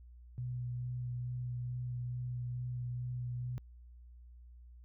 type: tone with vibrato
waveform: sine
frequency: 123.47 Hz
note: B2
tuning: in tune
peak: -36 dBFS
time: 0.38-3.58 s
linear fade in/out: 0 ms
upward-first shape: sine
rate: 2.3 Hz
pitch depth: 13 cents each way
effects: added 60 Hz sine -52 dBFS peak until 4.84 s